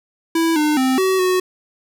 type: tone with pitch steps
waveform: square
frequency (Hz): 329.2 / 302 / 260.5 / 378.1 / 368.6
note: E4 / D4 / C4 / F#4 / F#4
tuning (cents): -2 / +48 / -7 / +38 / -7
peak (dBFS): -15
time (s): 0.35-1.4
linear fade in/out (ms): 5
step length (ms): 210
effects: none